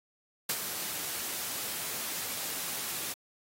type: noise with ADSR envelope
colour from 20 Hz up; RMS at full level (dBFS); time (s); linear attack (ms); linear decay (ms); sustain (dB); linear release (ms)
white; -28; 0.49-3.14; 6; 58; -8; 21
effects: high-pass 100 Hz 12 dB/octave + AAC 48 kbps